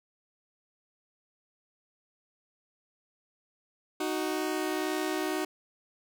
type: tone pair together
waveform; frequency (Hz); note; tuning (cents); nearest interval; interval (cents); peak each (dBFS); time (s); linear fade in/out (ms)
sawtooth; 310 / 372.1; D#4 / F#4; -6 / +10; minor third; 316; -28 / -28; 4-5.45; 5
effects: none